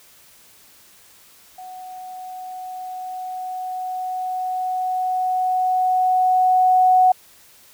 sine tone with level ramp, 740 Hz, F#5, in tune, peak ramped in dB -34 to -10 dBFS, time 1.58-7.12 s, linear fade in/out 5 ms, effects white hiss -50 dBFS RMS until 7.73 s

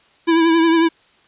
square tone with vibrato, 329.6 Hz, E4, in tune, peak -12 dBFS, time 0.27-0.89 s, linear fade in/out 20 ms, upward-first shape triangle, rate 11 Hz, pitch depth 45 cents each way, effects white hiss -54 dBFS RMS until 1.27 s + resampled to 8000 Hz

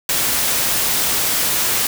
white noise, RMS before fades -18 dBFS, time 0.09-1.87 s, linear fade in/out 2 ms, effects none

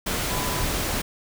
sine tone in noise, 999 Hz, B5, 20 cents sharp, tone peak -33 dBFS, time 0.3-0.64 s, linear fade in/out 10 ms, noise pink, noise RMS -26 dBFS, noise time 0.06-1.02 s, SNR -10 dB, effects none

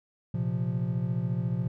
triangle chord, Bb suspended second, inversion none, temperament equal, 116.54 / 130.81 / 174.61 Hz, Bb2 / C3 / F3, 0 / 0 / 0 cents, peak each -29 dBFS, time 0.34-1.68 s, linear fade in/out 5 ms, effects none

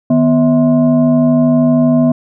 sine tone with frequency modulation, 246.9 Hz, B3, in tune, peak -7 dBFS, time 0.1-2.12 s, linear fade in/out 5 ms, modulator 401 Hz, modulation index 0.78, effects none

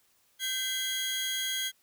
sawtooth tone cluster, 1554 / 2029 / 3284 Hz, G6 / B6 / G#7, -16 / +46 / -20 cents, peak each -35 / -35 / -28 dBFS, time 0.39-1.72 s, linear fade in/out 50 ms, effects white hiss -68 dBFS RMS until 1.82 s

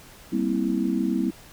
sine chord, C dominant seventh, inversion second, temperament just, 196.22 / 235.5 / 261.6 / 327 Hz, G3 / Bb3 / C4 / E4, +2 / +18 / 0 / -14 cents, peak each -27 dBFS, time 0.32-1.31 s, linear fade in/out 10 ms, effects pink hiss -48 dBFS RMS until 1.52 s

